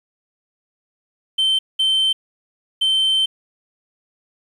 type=tone bursts at uneven times; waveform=sine; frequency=3100 Hz; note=G7; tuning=20 cents flat; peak=-12 dBFS; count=3; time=1.38-1.59 / 1.79-2.13 / 2.81-3.26 s; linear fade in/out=10 ms; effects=tanh soft clip ceiling -13 dBFS + 8-bit